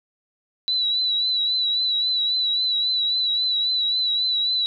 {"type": "tone with vibrato", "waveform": "sine", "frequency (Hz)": 3951, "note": "B7", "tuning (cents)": 0, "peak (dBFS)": -19, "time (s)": [0.68, 4.66], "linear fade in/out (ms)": 0, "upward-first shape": "triangle", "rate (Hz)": 3.7, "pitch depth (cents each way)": 52, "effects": []}